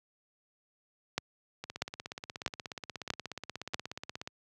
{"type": "two click trains", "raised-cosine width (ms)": 0.2, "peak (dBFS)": [-22, -12], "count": [45, 5], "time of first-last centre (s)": [[1.64, 4.275], [1.18, 3.744]], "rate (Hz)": [16.7, 1.56], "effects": ["high-pass 80 Hz 12 dB/octave"]}